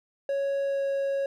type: tone with pitch glide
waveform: triangle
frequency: 554.4 to 551.2 Hz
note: C#5 to C#5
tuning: 0 to -10 cents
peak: -23 dBFS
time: 0.29-1.26 s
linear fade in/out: 2 ms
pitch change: -10 cents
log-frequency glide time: 0.64-0.83 s
effects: none